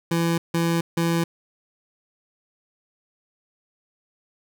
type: tone bursts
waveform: 25% pulse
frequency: 167.7 Hz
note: E3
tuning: 30 cents sharp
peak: -16 dBFS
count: 3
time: 0.11-1.24 s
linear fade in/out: 5 ms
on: 270 ms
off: 160 ms
effects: none